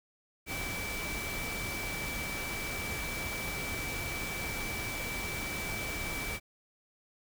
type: tone in noise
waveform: sine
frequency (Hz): 2313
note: D7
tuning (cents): -27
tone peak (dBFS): -38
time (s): 0.46-6.4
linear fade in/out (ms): 50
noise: pink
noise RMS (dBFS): -38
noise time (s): 0.46-6.4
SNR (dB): -3
effects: none